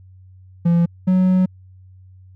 triangle tone pair in turn, 170.5 / 185.04 Hz, F3 / F#3, -41 / 0 cents, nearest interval minor second, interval 141 cents, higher second, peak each -10 dBFS, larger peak neither, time 0.65-0.86 / 1.07-1.46 s, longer second, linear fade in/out 10 ms, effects added 93 Hz sine -42 dBFS peak until 2.35 s

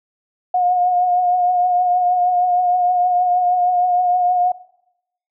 sine tone with vibrato, 720 Hz, F#5, 47 cents flat, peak -13 dBFS, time 0.54-4.52 s, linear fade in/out 5 ms, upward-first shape triangle, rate 6.4 Hz, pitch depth 30 cents each way, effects noise-tail reverb RT60 0.8 s tail -18 dB re dry

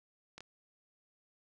clicks, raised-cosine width 0.2 ms, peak -30 dBFS, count 2, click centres 0.38 / 0.406 s, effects resampled to 24000 Hz + 10-bit

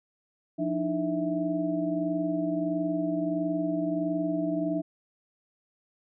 sine tone cluster, 174 / 300 / 321.5 / 655 Hz, F3 / D4 / E4 / E5, -6 / +37 / -43 / -11 cents, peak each -34 / -28 / -35 / -32 dBFS, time 0.58-4.82 s, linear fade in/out 20 ms, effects none

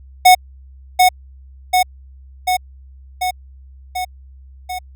square tone with echo, 734 Hz, F#5, 14 cents flat, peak -5 dBFS, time 0.25-0.35 s, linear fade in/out 10 ms, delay 740 ms, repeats 6, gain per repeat -3 dB, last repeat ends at 4.79 s, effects added 66 Hz sine -38 dBFS peak until 4.95 s

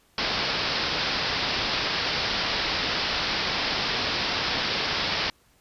white low-pass noise, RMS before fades -27 dBFS, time 0.18-5.3 s, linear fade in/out 2 ms, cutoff 5300 Hz, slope 96 dB/octave, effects pink hiss -62 dBFS RMS until 5.6 s + resampled to 32000 Hz

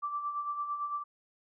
sine tone with tremolo, 1169 Hz, D6, 8 cents flat, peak -30 dBFS, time 0.02-1.04 s, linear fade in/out 20 ms, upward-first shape sine, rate 8.9 Hz, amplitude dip 55%, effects none

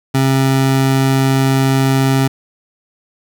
25% pulse tone, 134.1 Hz, C3, 43 cents sharp, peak -7 dBFS, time 0.14-2.28 s, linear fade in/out 10 ms, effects 8-bit

